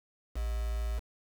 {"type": "tone with quantisation", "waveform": "sine", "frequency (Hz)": 56.6, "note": "A1", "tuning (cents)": 50, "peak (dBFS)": -30, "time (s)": [0.35, 1], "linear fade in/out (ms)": 20, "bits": 7, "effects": []}